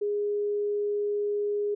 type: tone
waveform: sine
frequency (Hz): 412.4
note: G#4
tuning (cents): -12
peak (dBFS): -25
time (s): 0.01-1.75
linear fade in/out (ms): 10
effects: none